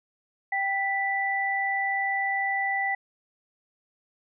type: tone pair together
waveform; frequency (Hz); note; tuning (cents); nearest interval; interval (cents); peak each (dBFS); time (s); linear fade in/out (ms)
sine; 784 / 1975.6; G5 / B6; 0 / 0; octave + major third; 1600; -28 / -26; 0.52-2.95; 5
effects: none